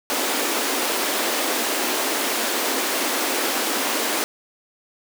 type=high-pass noise; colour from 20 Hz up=pink; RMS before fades=-23 dBFS; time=0.1-4.24 s; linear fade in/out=0 ms; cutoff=250 Hz; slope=48 dB/octave; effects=none